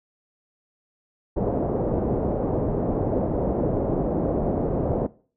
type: low-pass noise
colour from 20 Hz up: white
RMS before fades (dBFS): -24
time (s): 1.36-5.07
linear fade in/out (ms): 10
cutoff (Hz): 580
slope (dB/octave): 24
effects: noise-tail reverb RT60 0.4 s tail -19 dB re dry